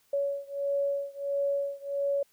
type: beating tone pair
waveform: sine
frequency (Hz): 561 / 562.5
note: C#5 / C#5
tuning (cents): +21 / +25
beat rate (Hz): 1.5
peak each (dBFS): -30 / -31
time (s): 0.13-2.23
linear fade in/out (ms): 5
effects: white hiss -67 dBFS RMS until 2.32 s